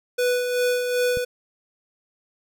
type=tone with tremolo; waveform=square; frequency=493.9 Hz; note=B4; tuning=in tune; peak=-19 dBFS; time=0.18-1.25 s; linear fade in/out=10 ms; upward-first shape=sine; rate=2.6 Hz; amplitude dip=45%
type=click; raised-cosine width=5 ms; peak=-21 dBFS; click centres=1.172 s
effects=none